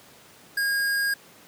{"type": "tone", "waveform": "square", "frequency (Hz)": 1628, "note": "G#6", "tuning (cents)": -35, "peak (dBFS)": -23, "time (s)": [0.57, 1.14], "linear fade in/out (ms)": 5, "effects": ["pink hiss -51 dBFS RMS until 1.47 s", "high-pass 150 Hz 12 dB/octave"]}